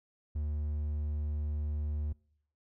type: tone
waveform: triangle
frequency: 75 Hz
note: D2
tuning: 37 cents sharp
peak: -29 dBFS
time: 0.35-2.13 s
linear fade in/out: 10 ms
effects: noise-tail reverb RT60 0.7 s tail -25 dB re dry